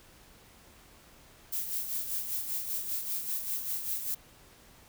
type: noise with tremolo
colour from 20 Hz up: violet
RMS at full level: -32 dBFS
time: 1.52-4.15 s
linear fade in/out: 10 ms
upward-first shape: sine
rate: 5.1 Hz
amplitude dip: 55%
effects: pink hiss -57 dBFS RMS until 4.88 s